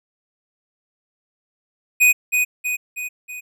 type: tone with echo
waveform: square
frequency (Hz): 2489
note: D#7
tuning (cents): 0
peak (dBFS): -11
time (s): 2-2.13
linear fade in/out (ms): 20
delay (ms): 320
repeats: 4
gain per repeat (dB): -5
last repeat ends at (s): 3.41
effects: none